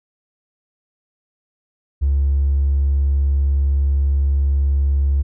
sine tone with hard clipping, 69.7 Hz, C#2, 10 cents sharp, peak -14 dBFS, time 2.01-5.23 s, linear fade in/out 20 ms, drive 1 dB, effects none

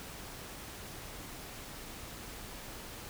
silence, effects pink hiss -46 dBFS RMS until 3.09 s

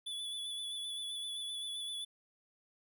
square tone with vibrato, 3443 Hz, A7, 38 cents flat, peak -39 dBFS, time 0.06-2.05 s, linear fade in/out 10 ms, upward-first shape sine, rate 7.7 Hz, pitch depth 27 cents each way, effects none

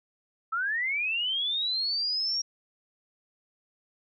sine linear sweep, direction up, 1287 to 5640 Hz, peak -26 dBFS, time 0.52-2.42 s, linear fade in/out 10 ms, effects none

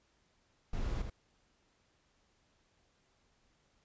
brown noise with echo, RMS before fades -36 dBFS, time 0.73-1.02 s, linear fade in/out 5 ms, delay 80 ms, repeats 1, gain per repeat -5 dB, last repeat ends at 1.1 s, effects pink hiss -73 dBFS RMS until 3.84 s + resampled to 16000 Hz

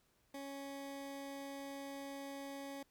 20% pulse tone, 277.2 Hz, C#4, in tune, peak -40 dBFS, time 0.34-2.83 s, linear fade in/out 5 ms, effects pink hiss -75 dBFS RMS until 2.9 s

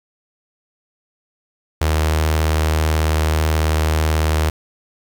sawtooth tone with notch filter, 78.3 Hz, D#2, 11 cents sharp, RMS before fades -17 dBFS, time 1.81-4.5 s, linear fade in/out 5 ms, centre 200 Hz, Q 1, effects 7-bit

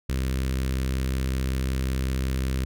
sawtooth tone with notch filter, 65.41 Hz, C2, in tune, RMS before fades -26 dBFS, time 0.09-2.65 s, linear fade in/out 5 ms, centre 790 Hz, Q 0.78, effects none

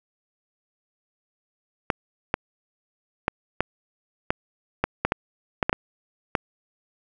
clicks, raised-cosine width 0.5 ms, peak -5 dBFS, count 12, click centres 1.902 / 2.341 / 3.281 / 3.606 / 4.305 / 4.84 / 5.05 / 5.121 / 5.628 / 5.695 / 5.729 / 6.352 s, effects none

